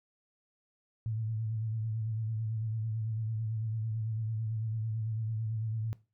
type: tone with vibrato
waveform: sine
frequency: 110.7 Hz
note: A2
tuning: 11 cents sharp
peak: -31 dBFS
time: 1.06-5.93 s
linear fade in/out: 0 ms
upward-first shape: sine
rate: 9 Hz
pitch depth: 46 cents each way
effects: noise-tail reverb RT60 0.3 s tail -19 dB re dry